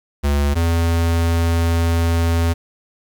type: tone pair in turn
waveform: square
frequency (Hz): 71.6 / 83.73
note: D2 / E2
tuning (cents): -43 / +28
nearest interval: minor third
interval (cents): 271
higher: second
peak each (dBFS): -15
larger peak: neither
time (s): 0.23-0.55 / 0.55-2.54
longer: second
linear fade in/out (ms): 20
effects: 8-bit